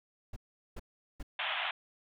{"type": "noise bursts", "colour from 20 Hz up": "brown", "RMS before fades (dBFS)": -40, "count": 3, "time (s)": [0.33, 1.229], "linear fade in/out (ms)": 5, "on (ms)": 33, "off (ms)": 400}
{"type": "band-pass noise", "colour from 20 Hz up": "white", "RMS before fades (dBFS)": -35, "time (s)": [1.39, 1.71], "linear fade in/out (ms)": 2, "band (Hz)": [620, 3500], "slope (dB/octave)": 96}
{"effects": []}